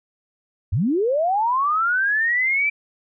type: linear sweep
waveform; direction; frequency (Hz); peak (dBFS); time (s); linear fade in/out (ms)
sine; up; 73.8 to 2349; -17; 0.72-2.7; 10
effects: none